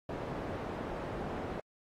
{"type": "low-pass noise", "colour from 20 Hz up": "white", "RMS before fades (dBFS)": -39, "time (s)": [0.09, 1.6], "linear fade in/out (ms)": 2, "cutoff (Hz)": 680, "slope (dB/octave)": 12, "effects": ["AAC 48 kbps"]}